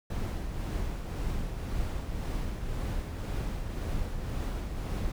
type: noise with tremolo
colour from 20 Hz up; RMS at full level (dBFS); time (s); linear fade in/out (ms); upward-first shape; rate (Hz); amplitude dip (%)
brown; -31; 0.1-5.12; 5; triangle; 1.9; 45
effects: none